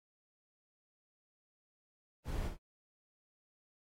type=noise with echo; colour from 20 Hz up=brown; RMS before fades=-38 dBFS; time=2.24-2.52 s; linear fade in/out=50 ms; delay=56 ms; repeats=1; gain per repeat=-7 dB; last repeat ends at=2.576 s; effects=AAC 48 kbps